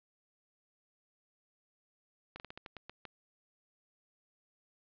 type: slowing click train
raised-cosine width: 0.3 ms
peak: -29 dBFS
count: 9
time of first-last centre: 2.36-3.053 s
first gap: 39 ms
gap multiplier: 1.22
effects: resampled to 11025 Hz + 11-bit